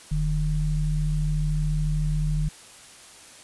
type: tone pair together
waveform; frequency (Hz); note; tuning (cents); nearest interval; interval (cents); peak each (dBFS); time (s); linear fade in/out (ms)
sine; 40.38 / 152.3; E1 / D#3; -35 / -37; octave + major seventh; 2298; -24; 0.11-2.49; 10
effects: white hiss -47 dBFS RMS until 3.43 s + resampled to 24000 Hz